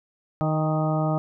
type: harmonic tone with a mistuned harmonic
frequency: 155.56 Hz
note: D#3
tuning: in tune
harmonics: 1 / 2 / 3 / 4 / 5 / 6 / 7 / 8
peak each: -23 / -29 / -37 / -28 / -31 / -38 / -41 / -33 dBFS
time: 0.41-1.18 s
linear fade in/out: 0 ms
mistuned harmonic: 5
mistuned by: +22 cents
effects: none